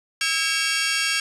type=tone cluster; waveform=20% pulse; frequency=1300 / 1628 / 2259 / 2733 Hz; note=E6 / G#6 / C#7 / F7; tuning=-24 / -35 / +32 / -38 cents; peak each=-27 / -20 / -21 / -21 dBFS; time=0.21-1.2 s; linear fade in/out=2 ms; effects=resampled to 24000 Hz + 8-bit